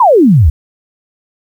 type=exponential sweep; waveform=sine; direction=down; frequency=1069 to 65.8 Hz; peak=-3 dBFS; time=0-0.5 s; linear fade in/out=5 ms; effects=7-bit